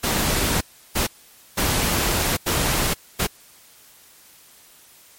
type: noise bursts at uneven times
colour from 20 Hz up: pink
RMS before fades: -21 dBFS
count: 5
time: 0.03-0.61 / 0.95-1.07 / 1.57-2.37 / 2.46-2.94 / 3.19-3.27 s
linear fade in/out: 10 ms
effects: white hiss -50 dBFS RMS until 5.18 s + MP3 64 kbps